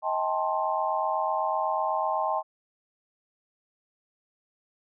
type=chord; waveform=sine; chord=A half-diminished seventh; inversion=second; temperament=just; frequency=633.6 / 792 / 880 / 1056 Hz; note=Eb5 / G5 / A5 / C6; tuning=+31 / +18 / 0 / +16 cents; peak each=-30 dBFS; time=0.02-2.43 s; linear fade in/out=50 ms; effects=none